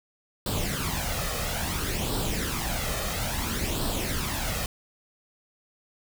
pink noise with flanger, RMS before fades -29 dBFS, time 0.46-4.66 s, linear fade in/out 2 ms, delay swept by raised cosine 0.23 to 1.63 ms, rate 0.59 Hz, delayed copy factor +0.6, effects none

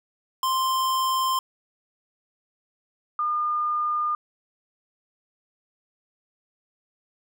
square / sine tone pair in turn, 1046.5 / 1212.4 Hz, C6 / D#6, 0 / -45 cents, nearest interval minor third, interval 255 cents, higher second, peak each -22 dBFS, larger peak neither, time 0.43-1.39 / 3.19-4.15 s, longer neither, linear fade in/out 2 ms, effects none

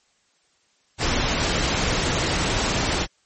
pink noise, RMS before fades -22 dBFS, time 0.98-3.07 s, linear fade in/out 50 ms, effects white hiss -64 dBFS RMS until 3.25 s + MP3 32 kbps

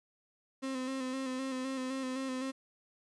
35% pulse tone with vibrato, 261.6 Hz, C4, in tune, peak -33 dBFS, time 0.62-2.52 s, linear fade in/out 20 ms, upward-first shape square, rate 3.9 Hz, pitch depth 31 cents each way, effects resampled to 22050 Hz + 11-bit

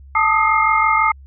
sine tone cluster, 883 / 1225 / 1271 / 2122 Hz, A5 / D#6 / D#6 / C7, +6 / -27 / +36 / +24 cents, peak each -18 dBFS, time 0.15-1.12 s, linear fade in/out 5 ms, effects added 68 Hz sine -38 dBFS peak until 1.26 s

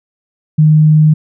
sine tone, 154.1 Hz, D#3, 16 cents flat, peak -4 dBFS, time 0.58-1.14 s, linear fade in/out 10 ms, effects none

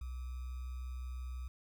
sine tone with sample-and-hold, 62.9 Hz, B1, 32 cents sharp, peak -39 dBFS, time 0.01-1.48 s, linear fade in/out 5 ms, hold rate 1225 Hz, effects none

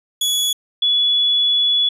sawtooth / sine tone pair in turn, 3388 / 3410 Hz, G#7 / G#7, +34 / +45 cents, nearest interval unison, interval 11 cents, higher second, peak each -13 dBFS, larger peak neither, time 0.21-0.53 / 0.82-1.89 s, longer second, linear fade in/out 5 ms, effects resampled to 32000 Hz

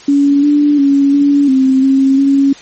sine tone with pitch steps, 282.8 / 292.3 / 279.1 / 284.5 / 263.7 / 269.4 / 276.1 Hz, C#4 / D4 / C#4 / C#4 / C4 / C#4 / C#4, +35 / -8 / +12 / +45 / +14 / -49 / -7 cents, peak -6 dBFS, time 0.08-2.53 s, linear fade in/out 5 ms, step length 350 ms, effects white hiss -36 dBFS RMS until 2.61 s + MP3 32 kbps

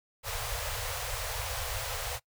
pink band-stop noise, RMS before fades -35 dBFS, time 0.23-2.2 s, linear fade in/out 50 ms, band 120 to 450 Hz, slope 96 dB/octave, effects noise-tail reverb RT60 0.1 s tail -22 dB re dry

